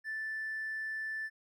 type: tone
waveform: triangle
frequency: 1760 Hz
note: A6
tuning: in tune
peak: -32 dBFS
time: 0.04-1.3 s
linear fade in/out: 50 ms
effects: tanh soft clip ceiling -32 dBFS